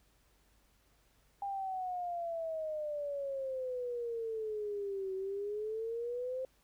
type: exponential two-way sweep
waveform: sine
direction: down then up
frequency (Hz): 804 to 377.8 to 525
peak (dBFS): -35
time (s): 1.42-6.45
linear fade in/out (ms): 2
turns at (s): 5.14
effects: added 50 Hz sine -70 dBFS peak until 6.63 s + pink hiss -71 dBFS RMS until 6.63 s